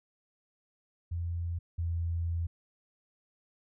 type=tone pair in turn; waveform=sine; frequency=85.4 / 84.37 Hz; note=F2 / E2; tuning=-38 / +41 cents; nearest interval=unison; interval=21 cents; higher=first; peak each=-31 / -29 dBFS; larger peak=second; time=1.11-1.59 / 1.78-2.47 s; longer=second; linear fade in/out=10 ms; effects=none